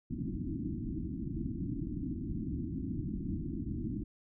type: low-pass noise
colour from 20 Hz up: white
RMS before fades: -37 dBFS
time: 0.1-4.04 s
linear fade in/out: 10 ms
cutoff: 330 Hz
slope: 96 dB/octave
effects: none